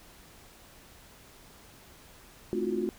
sine tone cluster, 217 / 259.2 / 310.2 / 345.8 / 365.2 Hz, A3 / C4 / D#4 / F4 / F#4, -24 / -16 / -5 / -17 / -23 cents, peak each -34 / -38 / -39 / -33 / -31 dBFS, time 2.53-2.89 s, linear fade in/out 0 ms, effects pink hiss -54 dBFS RMS until 2.98 s

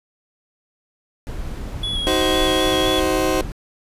brown noise, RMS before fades -28 dBFS, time 1.27-3.52 s, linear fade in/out 0 ms
triangle tone with vibrato, 3353 Hz, G#7, 16 cents sharp, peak -21 dBFS, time 1.83-3 s, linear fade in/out 5 ms, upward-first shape square, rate 3.9 Hz, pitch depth 20 cents each way
30% pulse chord, C diminished, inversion first, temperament just, 314 / 376.7 / 523.3 Hz, Eb4 / Gb4 / C5, +16 / +31 / 0 cents, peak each -19 dBFS, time 2.07-3.41 s, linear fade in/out 0 ms
effects resampled to 32000 Hz

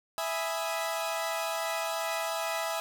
sawtooth chord, E major seventh, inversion none, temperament equal, 659.3 / 830.6 / 987.8 / 1244.5 Hz, E5 / G#5 / B5 / D#6, 0 / 0 / 0 / 0 cents, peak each -29 / -33 / -35 / -35 dBFS, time 0.18-2.8 s, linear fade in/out 0 ms, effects none

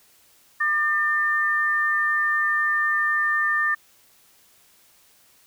sine tone pair together, 1200 / 1798 Hz, D6 / A6, +37 / +37 cents, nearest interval perfect fifth, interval 700 cents, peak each -25 / -20 dBFS, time 0.6-3.75 s, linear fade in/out 10 ms, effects white hiss -57 dBFS RMS until 5.46 s

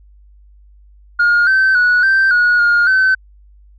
sine tone with pitch steps, 1424 / 1544 / 1467 / 1562 / 1452 / 1421 / 1529 Hz, F6 / G6 / F#6 / G6 / F#6 / F6 / G6, +33 / -27 / -15 / -7 / -33 / +30 / -44 cents, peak -7 dBFS, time 1.19-3.15 s, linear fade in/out 10 ms, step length 280 ms, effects tanh soft clip ceiling -7 dBFS + added 50 Hz sine -42 dBFS peak until 3.78 s

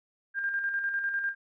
sine tone with tremolo, 1600 Hz, G6, 35 cents sharp, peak -26 dBFS, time 0.34-1.35 s, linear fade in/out 50 ms, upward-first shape square, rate 10 Hz, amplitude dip 40%, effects none

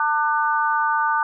harmonic tone, 298.8 Hz, D4, 30 cents sharp, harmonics 3 / 4 / 5, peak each -21 / -22 / -23 dBFS, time 0-1.23 s, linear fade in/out 2 ms, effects none

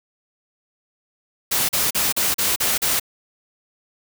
white noise bursts, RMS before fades -20 dBFS, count 7, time 1.51-2.998 s, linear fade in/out 10 ms, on 180 ms, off 38 ms, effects none

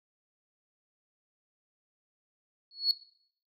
sine tone with exponential growth, 4368 Hz, C#8, 26 cents flat, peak -18 dBFS, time 2.71-2.91 s, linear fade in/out 1 ms, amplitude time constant 42 ms, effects noise-tail reverb RT60 0.6 s tail -18 dB re dry + tanh soft clip ceiling -17 dBFS

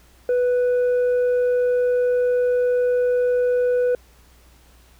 sine tone with tanh clipping, 493.9 Hz, B4, in tune, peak -17 dBFS, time 0.29-3.95 s, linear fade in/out 2 ms, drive 3 dB, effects added 60 Hz sine -51 dBFS peak until 4.99 s + pink hiss -55 dBFS RMS until 4.99 s

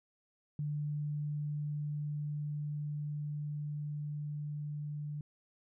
sine tone with level ramp, 148.1 Hz, D3, 15 cents sharp, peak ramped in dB -33 to -37 dBFS, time 0.59-5.21 s, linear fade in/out 2 ms, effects none

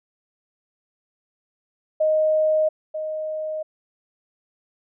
sine tone pair in turn, 622.3 / 622.3 Hz, D#5 / D#5, 0 / 0 cents, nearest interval unison, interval 0 cents, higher neither, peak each -16 / -25 dBFS, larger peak first, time 2-2.69 / 2.94-3.63 s, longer neither, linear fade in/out 10 ms, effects none

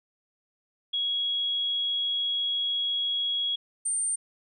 sine tone pair in turn, 3322 / 8869 Hz, G#7 / C#9, 0 / 0 cents, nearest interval octave + perfect fourth, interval 1700 cents, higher second, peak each -25 dBFS, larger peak neither, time 0.93-3.56 / 3.85-4.16 s, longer first, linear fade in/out 10 ms, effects none

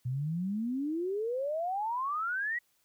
sine exponential sweep, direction up, 120.7 to 1964 Hz, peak -30 dBFS, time 0.05-2.59 s, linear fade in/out 10 ms, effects white hiss -72 dBFS RMS until 2.84 s

